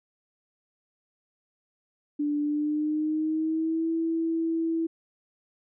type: tone with pitch glide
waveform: sine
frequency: 293.7 to 327.8 Hz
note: D4 to E4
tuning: 0 to -10 cents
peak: -24 dBFS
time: 2.19-4.87 s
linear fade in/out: 10 ms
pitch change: +190 cents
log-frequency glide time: 2.4-3.9 s
effects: none